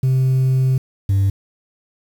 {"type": "tone pair in turn", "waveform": "sine", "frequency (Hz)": [130.81, 98], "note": ["C3", "G2"], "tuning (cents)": [0, 0], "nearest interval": "perfect fourth", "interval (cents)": 500, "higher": "first", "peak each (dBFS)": -10, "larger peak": "neither", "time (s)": [[0.03, 0.78], [1.09, 1.3]], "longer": "first", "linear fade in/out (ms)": 5, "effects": ["tanh soft clip ceiling -12 dBFS", "7-bit"]}